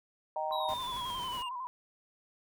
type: chord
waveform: sine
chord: Eb major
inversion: none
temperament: just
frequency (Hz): 622.3 / 777.8 / 933.4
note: Eb5 / G5 / Bb5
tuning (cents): 0 / -14 / +2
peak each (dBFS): -36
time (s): 0.36-0.74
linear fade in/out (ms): 2
type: tone with vibrato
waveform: sine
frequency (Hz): 1006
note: B5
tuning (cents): +32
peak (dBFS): -36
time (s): 0.51-1.67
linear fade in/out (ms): 0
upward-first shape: square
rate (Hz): 11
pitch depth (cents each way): 58
type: linear sweep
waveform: triangle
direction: down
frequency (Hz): 3900 to 2782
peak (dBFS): -38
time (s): 0.52-1.49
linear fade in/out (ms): 5
type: noise with tremolo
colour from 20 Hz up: pink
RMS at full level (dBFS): -46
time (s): 0.68-1.43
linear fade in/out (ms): 10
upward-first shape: triangle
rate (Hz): 7.8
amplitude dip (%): 35
effects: none